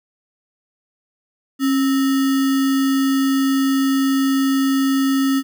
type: tone with sample-and-hold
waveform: sine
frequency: 270.7 Hz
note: C#4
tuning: 41 cents flat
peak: -14 dBFS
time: 1.59-5.43 s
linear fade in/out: 50 ms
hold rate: 1575 Hz
effects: none